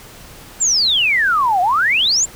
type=exponential two-way sweep; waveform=sine; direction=down then up; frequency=7650 to 698 to 7650 Hz; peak=-12 dBFS; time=0.6-2.26 s; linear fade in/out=20 ms; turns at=1.61 s; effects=pink hiss -39 dBFS RMS until 2.35 s